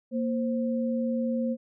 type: tone pair together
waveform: sine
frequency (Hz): 233.6 / 525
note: A#3 / C5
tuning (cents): +4 / +6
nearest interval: octave + major second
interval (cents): 1402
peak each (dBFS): -26 / -31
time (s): 0.11-1.57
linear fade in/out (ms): 50
effects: none